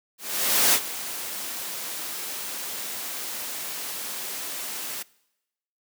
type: noise with ADSR envelope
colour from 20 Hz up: white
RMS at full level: -18 dBFS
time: 0.18-5.03 s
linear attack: 550 ms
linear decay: 67 ms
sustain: -15 dB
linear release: 10 ms
effects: noise-tail reverb RT60 0.9 s tail -23 dB re dry + high-pass 200 Hz 12 dB/octave